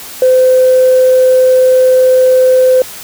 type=tone; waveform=sine; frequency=513 Hz; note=C5; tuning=34 cents flat; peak=-3 dBFS; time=0.22-2.82 s; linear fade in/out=2 ms; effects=tanh soft clip ceiling 0 dBFS + white hiss -28 dBFS RMS until 3.03 s